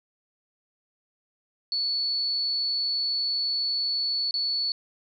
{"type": "tone with dropouts", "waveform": "sine", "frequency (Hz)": 4434, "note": "C#8", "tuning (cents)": 0, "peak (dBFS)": -24, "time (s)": [1.72, 4.72], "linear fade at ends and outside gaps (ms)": 1, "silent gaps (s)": [4.31, 4.34], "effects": []}